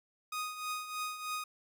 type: tone with tremolo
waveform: sawtooth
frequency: 1244.5 Hz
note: D#6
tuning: in tune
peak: -30 dBFS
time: 0.32-1.44 s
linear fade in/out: 5 ms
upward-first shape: triangle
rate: 3.2 Hz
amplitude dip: 70%
effects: none